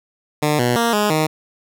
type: tone with pitch steps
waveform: 10% pulse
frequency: 150 / 122.2 / 233.2 / 208.7 / 155.9 Hz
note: D3 / B2 / A#3 / G#3 / D#3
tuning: +37 / -18 / +1 / +9 / +4 cents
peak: -7 dBFS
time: 0.42-1.27 s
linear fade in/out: 10 ms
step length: 170 ms
effects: none